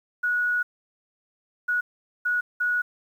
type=tone bursts at uneven times; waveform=sine; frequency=1461 Hz; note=F#6; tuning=22 cents flat; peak=-21 dBFS; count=4; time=0.23-0.63 / 1.68-1.81 / 2.25-2.41 / 2.6-2.82 s; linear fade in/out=10 ms; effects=9-bit